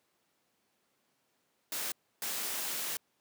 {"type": "noise bursts at uneven times", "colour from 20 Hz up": "white", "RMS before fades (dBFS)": -36, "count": 2, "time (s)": [[1.72, 1.92], [2.22, 2.97]], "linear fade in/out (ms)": 2, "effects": ["pink hiss -75 dBFS RMS until 3.2 s", "high-pass 200 Hz 12 dB/octave"]}